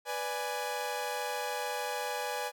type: chord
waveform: sawtooth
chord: G# diminished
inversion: first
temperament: equal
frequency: 493.9 / 587.3 / 830.6 Hz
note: B4 / D5 / G#5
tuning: 0 / 0 / 0 cents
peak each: -34 / -36 / -32 dBFS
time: 0.05-2.52 s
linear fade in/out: 50 ms
effects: none